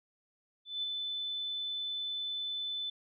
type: tone with ADSR envelope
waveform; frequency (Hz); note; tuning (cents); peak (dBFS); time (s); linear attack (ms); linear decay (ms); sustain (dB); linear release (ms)
sine; 3510; A7; -5; -31; 0.65-2.9; 180; 17; -3; 5
effects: none